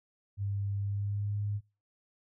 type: tone with pitch glide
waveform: sine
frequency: 100 to 102.87 Hz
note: G2 to G#2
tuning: +35 to -16 cents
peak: -30 dBFS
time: 0.37-1.61 s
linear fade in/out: 50 ms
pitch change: +49 cents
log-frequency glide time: 0.78-1.35 s
effects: noise-tail reverb RT60 0.3 s tail -26 dB re dry